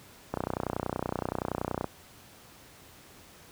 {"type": "click train", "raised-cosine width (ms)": 1, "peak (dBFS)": -15, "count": 47, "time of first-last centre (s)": [0.34, 1.843], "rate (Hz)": 30.6, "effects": ["pink hiss -53 dBFS RMS until 3.51 s", "high-pass 60 Hz 12 dB/octave"]}